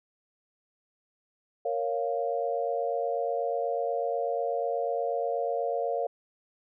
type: chord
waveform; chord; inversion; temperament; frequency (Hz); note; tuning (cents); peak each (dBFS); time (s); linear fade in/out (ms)
sine; Bb minor; none; equal; 466.2 / 554.4 / 698.5; Bb4 / Db5 / F5; 0 / 0 / 0; -31; 1.65-6.07; 5
effects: none